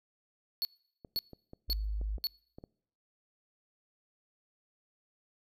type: tone bursts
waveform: square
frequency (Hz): 4400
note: C#8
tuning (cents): -14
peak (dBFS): -30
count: 4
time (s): 0.62-2.27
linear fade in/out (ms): 0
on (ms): 30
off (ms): 510
type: clicks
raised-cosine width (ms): 2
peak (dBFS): -34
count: 9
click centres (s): 1.048 / 1.162 / 1.333 / 1.534 / 1.698 / 2.014 / 2.182 / 2.585 / 2.639
type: tone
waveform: sine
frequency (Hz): 51.91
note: G#1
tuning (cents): 0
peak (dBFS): -31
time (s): 1.68-2.18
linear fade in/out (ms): 20
effects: noise-tail reverb RT60 0.7 s tail -25 dB re dry